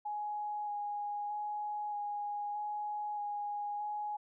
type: tone with vibrato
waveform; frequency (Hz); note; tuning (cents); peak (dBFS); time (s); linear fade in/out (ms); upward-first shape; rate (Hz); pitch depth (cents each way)
sine; 830.6; G#5; 0; -35; 0.05-4.17; 10; square; 0.8; 11
effects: none